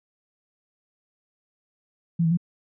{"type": "tone with pitch steps", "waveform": "sine", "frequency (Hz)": [168.4, 162.7, 173], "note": ["E3", "E3", "F3"], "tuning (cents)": [37, -22, -16], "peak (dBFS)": -18, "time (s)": [2.19, 2.373], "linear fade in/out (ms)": 10, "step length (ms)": 61, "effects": []}